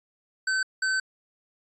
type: tone bursts at uneven times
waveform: square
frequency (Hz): 1533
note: G6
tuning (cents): -39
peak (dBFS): -24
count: 2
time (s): 0.47-0.63 / 0.82-1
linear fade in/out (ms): 5
effects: resampled to 22050 Hz